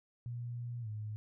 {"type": "tone with pitch glide", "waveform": "sine", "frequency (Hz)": [120, 106.91], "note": ["B2", "A2"], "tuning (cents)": [-49, -49], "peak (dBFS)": -38, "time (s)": [0.26, 1.16], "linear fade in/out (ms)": 0, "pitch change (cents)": -200, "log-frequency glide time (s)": [0.81, 0.88], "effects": []}